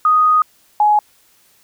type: tone pair in turn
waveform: sine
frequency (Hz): 1244.5 / 839.5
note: D#6 / G#5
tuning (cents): 0 / +18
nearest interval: perfect fifth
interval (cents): 682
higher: first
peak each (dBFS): -9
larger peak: neither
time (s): 0.05-0.42 / 0.8-0.99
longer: first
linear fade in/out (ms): 2
effects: white hiss -54 dBFS RMS until 1.63 s